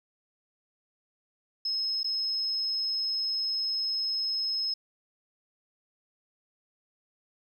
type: tone with dropouts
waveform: sine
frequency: 5170 Hz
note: E8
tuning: 34 cents flat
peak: -27 dBFS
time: 1.65-4.74 s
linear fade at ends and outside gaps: 5 ms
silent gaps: 2.032-2.043 s
effects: 10-bit